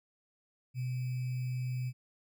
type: tone with sample-and-hold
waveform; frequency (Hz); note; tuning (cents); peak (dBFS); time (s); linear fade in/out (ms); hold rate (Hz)
sine; 126.4; B2; +41; -32; 0.74-1.93; 50; 2450
effects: none